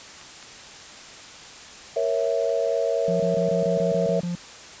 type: clicks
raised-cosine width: 0.2 ms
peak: -27 dBFS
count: 2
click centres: 0.213 / 0.427 s
type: chord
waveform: sine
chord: A# diminished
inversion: none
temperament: equal with one note detuned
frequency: 466.2 / 550.5 / 659.3 Hz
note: A#4 / C#5 / E5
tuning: 0 / -12 / 0 cents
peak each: -25 dBFS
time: 1.96-4.2 s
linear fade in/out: 5 ms
type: tone bursts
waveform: triangle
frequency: 174.61 Hz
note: F3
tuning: in tune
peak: -23 dBFS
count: 9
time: 3.08-4.352 s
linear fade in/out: 2 ms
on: 120 ms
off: 24 ms
effects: white hiss -42 dBFS RMS until 4.8 s + resampled to 16000 Hz

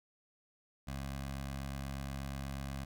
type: tone with notch filter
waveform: 15% pulse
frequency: 68.3 Hz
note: C#2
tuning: 25 cents flat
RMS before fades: -41 dBFS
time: 0.87-2.85 s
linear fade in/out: 10 ms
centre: 360 Hz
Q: 1.3
effects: none

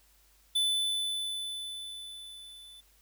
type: tone with level ramp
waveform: square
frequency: 3501 Hz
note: A7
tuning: 9 cents flat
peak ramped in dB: -25 to -50 dBFS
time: 0.55-2.81 s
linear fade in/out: 10 ms
effects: added 50 Hz sine -65 dBFS peak until 3.01 s + white hiss -65 dBFS RMS until 3.01 s

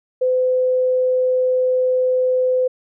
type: tone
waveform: sine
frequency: 509 Hz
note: C5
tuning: 48 cents flat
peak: -14 dBFS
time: 0.21-2.68 s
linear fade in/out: 10 ms
effects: none

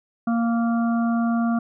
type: harmonic tone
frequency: 232.1 Hz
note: A#3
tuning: 7 cents flat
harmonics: 1 / 3 / 5 / 6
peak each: -19 / -29 / -33 / -35 dBFS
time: 0.27-1.59 s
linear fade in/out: 5 ms
effects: none

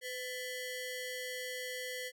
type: ring-modulated tone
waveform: sawtooth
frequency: 1252 Hz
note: D#6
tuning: 10 cents sharp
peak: -32 dBFS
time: 0.01-2.12 s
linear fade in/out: 50 ms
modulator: 747 Hz
effects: none

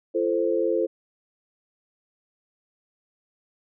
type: chord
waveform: sine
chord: F major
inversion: none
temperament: equal with one note detuned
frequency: 341.1 / 440 / 523.3 Hz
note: F4 / A4 / C5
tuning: -41 / 0 / 0 cents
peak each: -25 dBFS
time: 0.14-0.87 s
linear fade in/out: 20 ms
effects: none

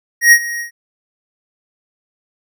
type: tone with ADSR envelope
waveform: square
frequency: 1883 Hz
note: A#6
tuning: 17 cents sharp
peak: -3 dBFS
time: 0.21-0.71 s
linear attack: 110 ms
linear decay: 65 ms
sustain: -18 dB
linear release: 110 ms
effects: none

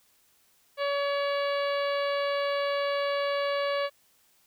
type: harmonic tone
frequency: 566 Hz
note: C#5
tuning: 36 cents sharp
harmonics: 1 / 2 / 3 / 4 / 5 / 6 / 7 / 8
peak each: -27 / -33 / -37 / -39 / -41 / -43 / -44 / -45 dBFS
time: 0.77-3.9 s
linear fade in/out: 50 ms
effects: white hiss -65 dBFS RMS until 4.46 s

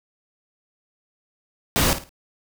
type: noise with echo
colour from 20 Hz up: pink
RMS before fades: -19 dBFS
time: 1.76-1.93 s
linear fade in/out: 0 ms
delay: 54 ms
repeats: 3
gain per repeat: -11 dB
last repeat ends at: 2.092 s
effects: none

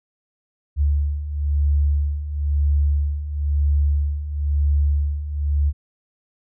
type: beating tone pair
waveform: sine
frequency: 71.8 / 72.8 Hz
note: D2 / D2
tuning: -39 / -15 cents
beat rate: 1 Hz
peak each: -23 / -18 dBFS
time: 0.76-5.73 s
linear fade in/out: 50 ms
effects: none

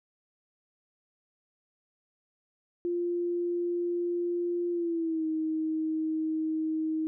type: tone with pitch glide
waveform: sine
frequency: 348.4 to 315.8 Hz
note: F4 to D#4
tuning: -4 to +26 cents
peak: -27 dBFS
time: 2.85-7.07 s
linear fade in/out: 0 ms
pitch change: -170 cents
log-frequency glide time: 4.71-5.26 s
effects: none

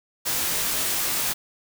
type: noise with comb filter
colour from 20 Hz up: white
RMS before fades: -25 dBFS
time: 0.25-1.34 s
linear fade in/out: 20 ms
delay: 19 ms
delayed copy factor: -0.6
effects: none

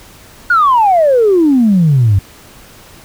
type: exponential sweep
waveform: sine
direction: down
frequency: 1480 to 92.5 Hz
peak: -5 dBFS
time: 0.5-2.19 s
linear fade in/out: 5 ms
effects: tanh soft clip ceiling -2 dBFS + pink hiss -39 dBFS RMS until 3.04 s

